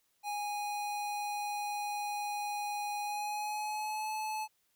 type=tone with pitch glide; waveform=square; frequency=826 to 863.1 Hz; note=G#5 to A5; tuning=-10 to -34 cents; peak=-35 dBFS; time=0.23-4.48 s; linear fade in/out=50 ms; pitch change=+76 cents; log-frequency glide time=3.02-4.11 s; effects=white hiss -75 dBFS RMS until 4.75 s